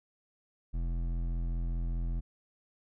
triangle tone with hard clipping, 42.44 Hz, F1, 49 cents flat, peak -32 dBFS, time 0.73-2.21 s, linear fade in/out 20 ms, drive 15 dB, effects none

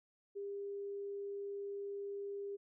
sine tone, 401.2 Hz, G4, 40 cents sharp, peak -40 dBFS, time 0.35-2.57 s, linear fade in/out 20 ms, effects none

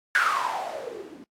violet noise with low-pass filter sweep, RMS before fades -28 dBFS, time 0.15-1.24 s, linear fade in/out 0 ms, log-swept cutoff 1600 to 270 Hz, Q 9.6, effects noise-tail reverb RT60 0.1 s tail -22 dB re dry + AAC 64 kbps

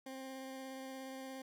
20% pulse tone with vibrato, 264.4 Hz, C4, 18 cents sharp, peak -40 dBFS, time 0.06-1.42 s, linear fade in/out 5 ms, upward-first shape sine, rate 17 Hz, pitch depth 11 cents each way, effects none

